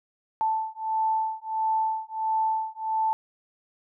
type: beating tone pair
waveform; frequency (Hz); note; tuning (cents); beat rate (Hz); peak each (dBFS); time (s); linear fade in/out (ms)
sine; 880 / 881.5; A5 / A5; 0 / +3; 1.5; -27; 0.41-3.13; 0
effects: none